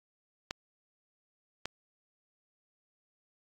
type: clicks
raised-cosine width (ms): 0.2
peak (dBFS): -16 / -17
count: 2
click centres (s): 0.509 / 1.656
effects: AAC 48 kbps